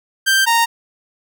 sawtooth tone pair in turn, 1571 / 926.9 Hz, G6 / A#5, +3 / -10 cents, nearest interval major sixth, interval 913 cents, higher first, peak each -8 dBFS, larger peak neither, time 0.26-0.46 / 0.46-0.66 s, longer neither, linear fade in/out 20 ms, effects none

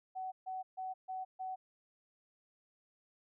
sine tone bursts, 751 Hz, F#5, 26 cents sharp, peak -38 dBFS, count 5, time 0.15-1.56 s, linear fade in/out 20 ms, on 170 ms, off 140 ms, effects none

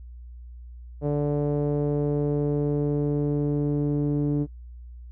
sawtooth tone with low-pass filter sweep, 146 Hz, D3, 10 cents flat, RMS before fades -24 dBFS, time 1.01-4.47 s, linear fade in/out 50 ms, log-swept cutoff 530 to 340 Hz, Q 2.8, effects noise-tail reverb RT60 0.1 s tail -23 dB re dry + added 60 Hz sine -39 dBFS peak until 5.11 s

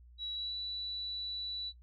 sine tone with pitch glide, 3900 to 3950 Hz, B7 to B7, -23 to 0 cents, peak -36 dBFS, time 0.18-1.73 s, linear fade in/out 50 ms, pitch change +23 cents, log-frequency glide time 0.33-0.55 s, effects noise-tail reverb RT60 0.1 s tail -17 dB re dry + added 60 Hz sine -54 dBFS peak until 1.82 s

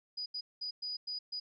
sine tone bursts at uneven times, 4931 Hz, D#8, 16 cents flat, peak -36 dBFS, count 6, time 0.17-0.26 / 0.34-0.41 / 0.61-0.71 / 0.82-0.97 / 1.07-1.19 / 1.32-1.4 s, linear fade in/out 10 ms, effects none

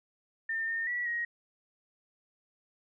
sine tone with pitch steps, 1806 / 1825 / 1943 / 1886 Hz, A6 / A#6 / B6 / A#6, +45 / -37 / -29 / +20 cents, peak -30 dBFS, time 0.49-1.25 s, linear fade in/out 5 ms, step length 190 ms, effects none

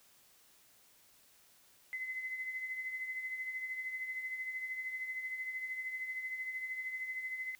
sine tone with tremolo, 2040 Hz, C7, 44 cents flat, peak -35 dBFS, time 1.93-7.55 s, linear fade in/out 0 ms, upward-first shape triangle, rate 13 Hz, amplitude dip 60%, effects white hiss -65 dBFS RMS until 7.59 s

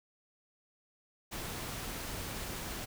pink noise with amplitude modulation, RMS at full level -39 dBFS, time 1.31-2.86 s, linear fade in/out 20 ms, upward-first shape sine, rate 221 Hz, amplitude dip 30%, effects none

